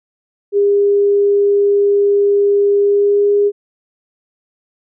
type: tone with pitch glide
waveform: sine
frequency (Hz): 404.4 to 408.2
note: G#4 to G#4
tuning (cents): -46 to -30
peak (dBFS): -9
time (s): 0.52-3.52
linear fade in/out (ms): 50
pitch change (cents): +16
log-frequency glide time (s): 2.8-3.31
effects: none